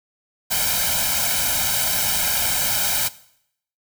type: noise with comb filter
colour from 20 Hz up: white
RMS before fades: -21 dBFS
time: 0.5-3.09 s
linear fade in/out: 20 ms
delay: 1.3 ms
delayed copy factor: +1
effects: noise-tail reverb RT60 0.7 s tail -18 dB re dry